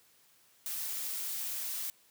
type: noise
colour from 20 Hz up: blue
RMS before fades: -37 dBFS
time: 0.66-1.9 s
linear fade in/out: 0 ms
effects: white hiss -65 dBFS RMS until 2.1 s + high-pass 80 Hz 12 dB/octave